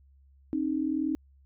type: tone pair together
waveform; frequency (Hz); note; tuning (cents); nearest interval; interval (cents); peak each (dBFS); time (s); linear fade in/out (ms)
sine; 268.9 / 309.6; C4 / D#4; +47 / -9; major second; 244; -30 / -28; 0.53-1.15; 0
effects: added 68 Hz sine -56 dBFS peak until 1.45 s